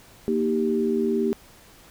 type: chord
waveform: sine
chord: Eb major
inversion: second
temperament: equal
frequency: 233.1 / 311.1 / 392 Hz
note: Bb3 / Eb4 / G4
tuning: 0 / 0 / 0 cents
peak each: -24 / -29 / -23 dBFS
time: 0.28-1.33 s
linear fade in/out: 0 ms
effects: pink hiss -51 dBFS RMS until 1.9 s